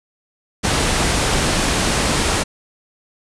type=low-pass noise; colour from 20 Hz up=pink; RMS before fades=-18 dBFS; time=0.63-2.44 s; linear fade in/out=20 ms; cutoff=10000 Hz; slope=48 dB/octave; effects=none